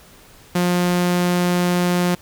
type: tone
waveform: sawtooth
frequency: 177.4 Hz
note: F3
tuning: 27 cents sharp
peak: -12 dBFS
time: 0.55-2.15 s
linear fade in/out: 5 ms
effects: pink hiss -47 dBFS RMS until 2.21 s